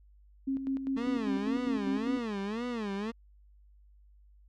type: tone with tremolo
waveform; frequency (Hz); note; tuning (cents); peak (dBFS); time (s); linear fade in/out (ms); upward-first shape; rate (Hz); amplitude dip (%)
sine; 269.2; C4; +49; -28; 0.47-2.19; 10; square; 5; 55
type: tone with vibrato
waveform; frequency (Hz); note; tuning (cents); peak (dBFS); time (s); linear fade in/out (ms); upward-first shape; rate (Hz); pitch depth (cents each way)
30% pulse; 220; A3; 0; -30; 0.96-3.12; 20; sine; 1.9; 200
effects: added 50 Hz sine -56 dBFS peak until 4.48 s + low-pass 4000 Hz 12 dB/octave